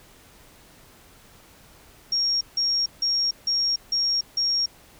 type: tone bursts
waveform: sine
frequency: 5570 Hz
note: F8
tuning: 5 cents flat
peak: -20 dBFS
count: 6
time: 2.12-4.66 s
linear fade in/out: 5 ms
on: 290 ms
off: 160 ms
effects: pink hiss -52 dBFS RMS until 4.99 s